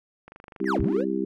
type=click train; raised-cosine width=0.5 ms; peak=-29 dBFS; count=19; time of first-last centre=0.28-1.006 s; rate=24.8 Hz
type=harmonic tone; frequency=65.9 Hz; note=C2; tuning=13 cents sharp; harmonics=3 / 4 / 5 / 6; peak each=-30 / -31 / -28 / -29 dBFS; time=0.6-1.25 s; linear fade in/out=5 ms
type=linear two-way sweep; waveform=triangle; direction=down then up; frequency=2109 to 38.89 to 606 Hz; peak=-22 dBFS; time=0.65-1.05 s; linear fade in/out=50 ms; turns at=0.8 s
effects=none